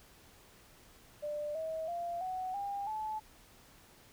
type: tone with pitch steps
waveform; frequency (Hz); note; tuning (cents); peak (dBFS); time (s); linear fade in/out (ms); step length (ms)
sine; 594 / 640.3 / 690.3 / 744.1 / 802.1 / 864.7; D5 / D#5 / F5 / F#5 / G5 / A5; +20 / +49 / -20 / +10 / +40 / -30; -35; 1.22-3.2; 20; 330
effects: pink hiss -60 dBFS RMS until 4.12 s